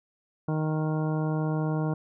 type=harmonic tone; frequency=155.56 Hz; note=D#3; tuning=in tune; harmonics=1 / 2 / 3 / 4 / 5 / 6 / 7 / 9; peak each=-26 / -32 / -36 / -38 / -40 / -42 / -43 / -45 dBFS; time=0.48-1.94 s; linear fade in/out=5 ms; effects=none